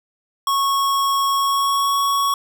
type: tone with pitch glide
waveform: square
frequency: 1102 to 1114.8 Hz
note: C#6 to C#6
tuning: -11 to +9 cents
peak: -17 dBFS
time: 0.47-2.34 s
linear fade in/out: 2 ms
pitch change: +20 cents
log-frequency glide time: 1.35-1.98 s
effects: none